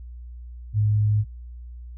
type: tone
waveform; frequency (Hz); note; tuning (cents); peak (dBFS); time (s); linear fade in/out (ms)
sine; 105.6; G#2; +29; -17; 0.73-1.25; 50
effects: added 60 Hz sine -36 dBFS peak until 1.97 s